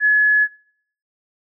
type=tone; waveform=sine; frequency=1700 Hz; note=G#6; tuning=40 cents sharp; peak=-11 dBFS; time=0-0.48 s; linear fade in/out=50 ms; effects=noise-tail reverb RT60 0.6 s tail -22 dB re dry